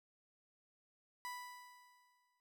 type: tone with exponential decay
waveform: 30% pulse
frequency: 987.8 Hz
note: B5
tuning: in tune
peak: -39 dBFS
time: 1.25-2.4 s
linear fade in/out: 0 ms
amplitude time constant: 250 ms
effects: none